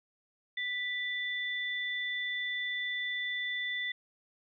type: tone pair together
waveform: sine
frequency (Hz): 1975.5 / 3520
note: B6 / A7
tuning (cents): 0 / 0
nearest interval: minor seventh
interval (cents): 1000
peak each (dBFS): -33 / -38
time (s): 0.57-3.92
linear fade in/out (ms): 5
effects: none